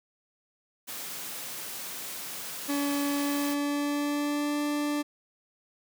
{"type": "high-pass noise", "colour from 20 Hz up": "white", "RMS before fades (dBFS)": -38, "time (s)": [0.87, 3.55], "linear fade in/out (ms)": 20, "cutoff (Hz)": 130, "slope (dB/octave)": 24}
{"type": "tone with pitch glide", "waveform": "40% pulse", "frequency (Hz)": [284.7, 293.7], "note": ["C#4", "D4"], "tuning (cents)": [46, 0], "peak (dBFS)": -26, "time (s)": [2.68, 5.03], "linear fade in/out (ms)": 20, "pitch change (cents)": 54, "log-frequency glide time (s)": [3.09, 4.6]}
{"effects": []}